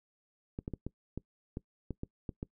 clicks, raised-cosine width 3 ms, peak -24 dBFS, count 10, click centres 0.589 / 0.679 / 0.737 / 0.866 / 1.176 / 1.571 / 1.907 / 2.034 / 2.292 / 2.429 s, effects noise-tail reverb RT60 0.1 s tail -22 dB re dry

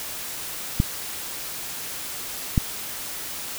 clicks, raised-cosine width 5 ms, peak -5 dBFS, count 2, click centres 0.801 / 2.578 s, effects white hiss -33 dBFS RMS until 3.58 s

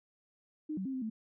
sine tone with pitch steps, 306.6 / 190.1 / 266.4 / 259.4 / 219.9 Hz, D#4 / F#3 / C4 / C4 / A3, -25 / +47 / +31 / -15 / -1 cents, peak -34 dBFS, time 0.69-1.1 s, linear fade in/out 10 ms, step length 82 ms, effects none

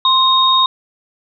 sine tone pair together, 1047 / 3728 Hz, C6 / A#7, +1 / -1 cents, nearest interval octave + minor seventh, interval 2198 cents, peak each -12 dBFS, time 0.05-0.66 s, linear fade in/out 2 ms, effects none

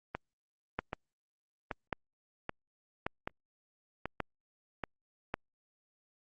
two click trains, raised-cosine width 0.5 ms, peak -17 / -20 dBFS, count 5 / 7, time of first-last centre 0.79-5.341 / 0.15-4.838 s, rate 0.879 / 1.28 Hz, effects Opus 32 kbps

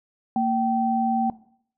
sine tone pair together, 230 / 773.6 Hz, A#3 / G5, -23 / -23 cents, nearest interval octave + major sixth, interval 2100 cents, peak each -22 dBFS, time 0.36-1.3 s, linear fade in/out 2 ms, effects noise-tail reverb RT60 0.6 s tail -18 dB re dry

